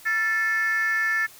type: tone with frequency modulation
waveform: sine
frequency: 1760 Hz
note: A6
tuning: in tune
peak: -19 dBFS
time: 0.05-1.27 s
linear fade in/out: 20 ms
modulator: 406 Hz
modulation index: 0.65
effects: tanh soft clip ceiling -18 dBFS + white hiss -48 dBFS RMS until 1.39 s